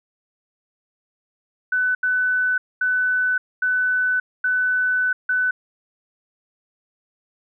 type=tone bursts at uneven times; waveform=sine; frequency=1500 Hz; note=F#6; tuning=23 cents sharp; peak=-17 dBFS; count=6; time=1.72-1.95 / 2.03-2.58 / 2.81-3.38 / 3.62-4.2 / 4.44-5.13 / 5.29-5.51 s; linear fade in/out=5 ms; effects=none